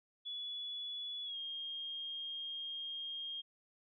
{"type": "tone with pitch glide", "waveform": "sine", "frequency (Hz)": [3412, 3230], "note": ["G#7", "G#7"], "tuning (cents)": [46, -49], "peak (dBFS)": -40, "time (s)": [0.25, 3.42], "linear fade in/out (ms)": 20, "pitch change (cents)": -95, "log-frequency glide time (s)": [1.24, 1.37], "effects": []}